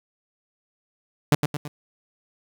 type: tone with echo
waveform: sawtooth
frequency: 147.4 Hz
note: D3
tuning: 7 cents sharp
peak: -10 dBFS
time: 1.32-1.35 s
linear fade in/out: 2 ms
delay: 110 ms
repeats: 3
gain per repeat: -6 dB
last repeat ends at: 1.68 s
effects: 8-bit